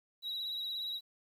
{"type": "tone with vibrato", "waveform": "triangle", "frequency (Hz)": 3873, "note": "B7", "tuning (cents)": -35, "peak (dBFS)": -34, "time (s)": [0.22, 1.01], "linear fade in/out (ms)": 50, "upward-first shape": "triangle", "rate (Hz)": 17, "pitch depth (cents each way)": 43, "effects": ["tanh soft clip ceiling -30 dBFS", "11-bit"]}